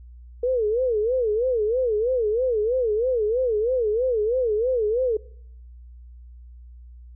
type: tone with vibrato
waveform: sine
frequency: 466.2 Hz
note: A#4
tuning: in tune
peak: -19 dBFS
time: 0.43-5.17 s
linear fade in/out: 5 ms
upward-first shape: sine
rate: 3.1 Hz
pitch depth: 190 cents each way
effects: noise-tail reverb RT60 0.7 s tail -24 dB re dry + added 60 Hz sine -41 dBFS peak until 7.15 s